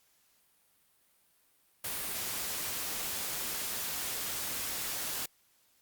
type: noise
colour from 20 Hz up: white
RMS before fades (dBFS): -36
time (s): 1.84-5.26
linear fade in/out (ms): 5
effects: white hiss -69 dBFS RMS until 5.81 s + Opus 48 kbps